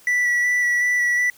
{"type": "tone with vibrato", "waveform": "triangle", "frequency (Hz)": 1957, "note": "B6", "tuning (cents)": -16, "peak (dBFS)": -15, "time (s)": [0.07, 1.3], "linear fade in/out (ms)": 2, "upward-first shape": "square", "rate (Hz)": 2.7, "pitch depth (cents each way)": 11, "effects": ["white hiss -51 dBFS RMS until 1.37 s"]}